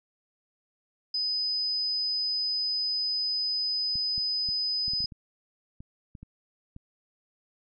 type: tone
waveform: sine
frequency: 5010 Hz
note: D#8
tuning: 11 cents sharp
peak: -26 dBFS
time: 1.14-5.06 s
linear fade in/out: 5 ms
type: clicks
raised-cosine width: 5 ms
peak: -31 dBFS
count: 12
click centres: 3.956 / 4.18 / 4.489 / 4.881 / 4.935 / 5.005 / 5.043 / 5.122 / 5.805 / 6.152 / 6.23 / 6.764 s
effects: none